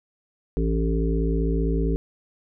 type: harmonic tone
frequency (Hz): 55.4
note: A1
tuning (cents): +13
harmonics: 1 / 3 / 5 / 7 / 8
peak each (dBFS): -22 / -27 / -29 / -30 / -31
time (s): 0.57-1.96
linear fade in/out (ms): 0
effects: none